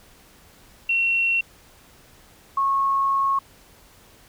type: tone pair in turn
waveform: sine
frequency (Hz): 2725 / 1094.6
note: F7 / C#6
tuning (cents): -43 / -22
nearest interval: octave + major third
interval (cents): 1579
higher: first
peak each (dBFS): -18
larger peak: neither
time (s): 0.89-1.41 / 2.57-3.39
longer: second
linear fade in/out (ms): 5
effects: pink hiss -52 dBFS RMS until 4.28 s